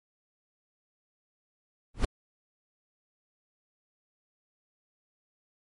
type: noise with exponential growth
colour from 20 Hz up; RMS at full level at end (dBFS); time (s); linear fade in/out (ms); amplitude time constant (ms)
brown; -17; 1.94-2.05; 5; 23
effects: MP3 48 kbps